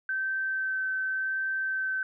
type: tone with vibrato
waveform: sine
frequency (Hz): 1544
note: G6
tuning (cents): -27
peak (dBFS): -27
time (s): 0.09-2.03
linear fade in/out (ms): 2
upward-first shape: sine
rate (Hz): 0.89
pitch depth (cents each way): 10
effects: none